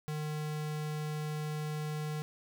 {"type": "tone", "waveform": "square", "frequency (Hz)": 152.2, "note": "D#3", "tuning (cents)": -38, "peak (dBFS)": -35, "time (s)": [0.08, 2.22], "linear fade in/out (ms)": 0, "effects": []}